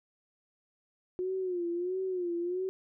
sine tone with vibrato, 360 Hz, F#4, 47 cents flat, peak -30 dBFS, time 1.19-2.69 s, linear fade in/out 0 ms, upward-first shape sine, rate 1.5 Hz, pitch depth 89 cents each way, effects none

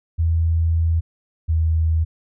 sine tone pair in turn, 82.3 / 80.56 Hz, E2 / E2, -2 / -39 cents, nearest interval unison, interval 37 cents, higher first, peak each -15 dBFS, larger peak neither, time 0.18-1.01 / 1.48-2.05 s, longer first, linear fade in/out 20 ms, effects none

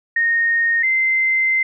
sine tone pair in turn, 1852 / 2075 Hz, A#6 / C7, -12 / -15 cents, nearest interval major second, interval 197 cents, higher second, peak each -14 dBFS, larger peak neither, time 0.16-0.83 / 0.83-1.63 s, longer second, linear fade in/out 5 ms, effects none

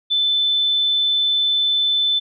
sine tone, 3520 Hz, A7, in tune, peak -15 dBFS, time 0.1-2.2 s, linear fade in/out 20 ms, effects none

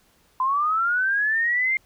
sine linear sweep, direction up, 1013 to 2127 Hz, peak -19 dBFS, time 0.4-1.77 s, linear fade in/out 2 ms, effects pink hiss -61 dBFS RMS until 1.85 s

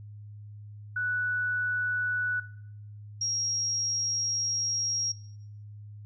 sine tone pair in turn, 1480 / 5609 Hz, F#6 / F8, 0 / +7 cents, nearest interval octave + major seventh, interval 2307 cents, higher second, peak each -27 dBFS, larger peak neither, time 0.96-2.4 / 3.21-5.12 s, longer second, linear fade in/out 5 ms, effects noise-tail reverb RT60 0.7 s tail -17 dB re dry + added 104 Hz sine -42 dBFS peak until 6.05 s

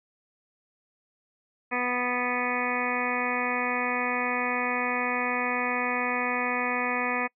harmonic tone, 246.9 Hz, B3, in tune, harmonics 1 / 2 / 3 / 4 / 5 / 7 / 8 / 9 / 10, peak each -34 / -34 / -34 / -34 / -34 / -34 / -34 / -34 / -34 dBFS, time 1.71-7.28 s, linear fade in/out 20 ms, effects noise-tail reverb RT60 0.1 s tail -26 dB re dry

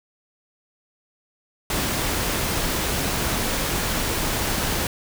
pink noise, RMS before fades -24 dBFS, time 1.7-4.87 s, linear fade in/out 2 ms, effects none

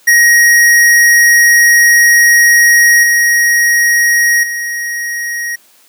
square tone with level steps, 1887 Hz, A#6, 21 cents sharp, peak -5 / -8 / -17 dBFS, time 0.07-5.56 s, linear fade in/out 10 ms, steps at 3.03 / 4.43 s, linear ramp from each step 5 ms, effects white hiss -47 dBFS RMS until 5.88 s + high-pass 200 Hz 12 dB/octave

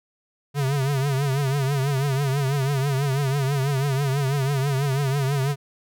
square tone with vibrato, 137.9 Hz, C#3, 9 cents flat, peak -21 dBFS, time 0.54-5.56 s, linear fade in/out 50 ms, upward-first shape triangle, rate 6.1 Hz, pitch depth 110 cents each way, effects none

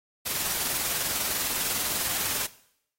white noise with tremolo, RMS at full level -27 dBFS, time 0.25-2.47 s, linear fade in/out 20 ms, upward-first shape sine, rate 20 Hz, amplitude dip 35%, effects noise-tail reverb RT60 0.7 s tail -18 dB re dry + AAC 48 kbps

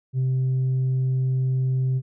sine tone with tanh clipping, 130.1 Hz, C3, 9 cents flat, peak -20 dBFS, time 0.13-2.02 s, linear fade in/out 50 ms, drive 1 dB, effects none

